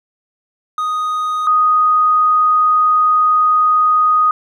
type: tone pair in turn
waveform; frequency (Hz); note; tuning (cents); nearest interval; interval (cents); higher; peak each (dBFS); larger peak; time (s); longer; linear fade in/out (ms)
triangle / sine; 1244.5 / 1244.5; D#6 / D#6; 0 / 0; unison; 0; neither; -14 / -9; second; 0.78-1.47 / 1.47-4.31; second; 2
effects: none